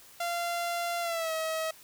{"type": "tone with pitch glide", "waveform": "sawtooth", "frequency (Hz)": [690, 640.1], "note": ["F5", "D#5"], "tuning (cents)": [-21, 49], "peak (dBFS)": -26, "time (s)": [0.2, 1.71], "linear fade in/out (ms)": 5, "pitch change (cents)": -130, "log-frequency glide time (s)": [1.01, 1.32], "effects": ["white hiss -54 dBFS RMS until 1.83 s"]}